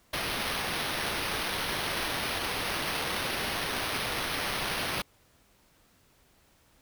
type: noise with sample-and-hold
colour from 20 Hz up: violet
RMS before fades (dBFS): -32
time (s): 0.13-5.02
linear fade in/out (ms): 5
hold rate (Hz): 7350
effects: pink hiss -64 dBFS RMS until 6.81 s